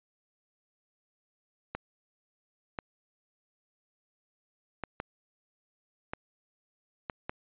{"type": "clicks", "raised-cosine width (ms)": 0.5, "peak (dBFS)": -19, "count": 7, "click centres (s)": [1.75, 2.788, 4.837, 5.001, 6.135, 7.098, 7.295], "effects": ["resampled to 8000 Hz"]}